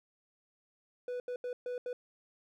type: tone bursts at uneven times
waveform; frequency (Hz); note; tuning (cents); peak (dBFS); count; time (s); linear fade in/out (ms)
triangle; 493.9; B4; 0; -33; 5; 1.08-1.2 / 1.28-1.36 / 1.44-1.53 / 1.66-1.78 / 1.86-1.93; 2
effects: none